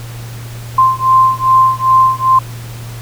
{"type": "beating tone pair", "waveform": "sine", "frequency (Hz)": [1044, 1046.5], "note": ["C6", "C6"], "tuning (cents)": [-4, 0], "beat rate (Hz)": 2.5, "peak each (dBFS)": -10, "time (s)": [0.78, 2.39], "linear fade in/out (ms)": 5, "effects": ["added 117 Hz sine -25 dBFS peak until 3.01 s", "pink hiss -34 dBFS RMS until 3.01 s"]}